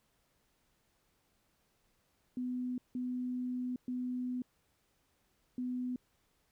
sine tone bursts at uneven times, 250 Hz, B3, 21 cents sharp, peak -34 dBFS, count 4, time 2.37-2.78 / 2.95-3.76 / 3.88-4.42 / 5.58-5.96 s, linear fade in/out 2 ms, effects pink hiss -75 dBFS RMS until 6.51 s

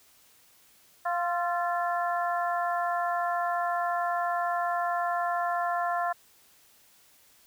harmonic tone with a mistuned harmonic, 349.2 Hz, F4, in tune, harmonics 2 / 3 / 4 / 5, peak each -28 / -32 / -34 / -36 dBFS, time 1.05-6.13 s, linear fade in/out 10 ms, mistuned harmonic 4, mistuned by -37 cents, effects white hiss -60 dBFS RMS until 7.46 s

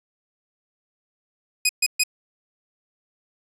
15% pulse tone bursts, 2500 Hz, D#7, 8 cents sharp, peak -10 dBFS, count 3, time 1.65-2.036 s, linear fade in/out 5 ms, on 42 ms, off 130 ms, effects resampled to 32000 Hz

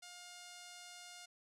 5% pulse tone, 710 Hz, F5, 28 cents sharp, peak -40 dBFS, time 0.02-1.26 s, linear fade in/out 10 ms, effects low-pass 11000 Hz 12 dB/octave

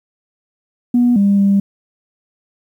sine tone with pitch steps, 243.1 / 200 / 198.5 Hz, B3 / G3 / G3, -27 / +35 / +22 cents, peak -8 dBFS, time 0.94-1.6 s, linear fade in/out 5 ms, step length 220 ms, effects tanh soft clip ceiling -5 dBFS + 8-bit

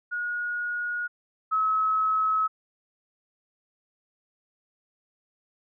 sine tone pair in turn, 1445 / 1287.3 Hz, F#6 / E6, -41 / -41 cents, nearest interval major second, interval 200 cents, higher first, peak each -27 / -21 dBFS, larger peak second, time 0.11-1.08 / 1.51-2.48 s, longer neither, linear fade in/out 20 ms, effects none

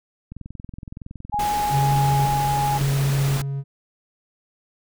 click train, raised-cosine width 5 ms, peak -23 dBFS, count 25, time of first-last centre 0.32-1.436 s, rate 21.5 Hz
sine tone, 830.6 Hz, G#5, in tune, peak -20 dBFS, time 1.32-2.79 s, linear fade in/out 20 ms
pink noise, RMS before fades -30 dBFS, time 1.39-3.42 s, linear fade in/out 5 ms
triangle tone with tremolo, 138.3 Hz, C#3, 4 cents flat, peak -16 dBFS, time 1.7-3.64 s, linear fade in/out 50 ms, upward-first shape square, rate 0.9 Hz, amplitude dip 50%
effects none

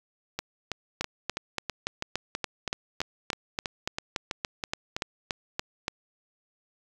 two click trains, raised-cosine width 0.2 ms, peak -11 / -13 dBFS, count 18 / 15, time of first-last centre 1.01-5.881 / 0.39-4.965 s, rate 3.49 / 3.06 Hz, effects 7-bit

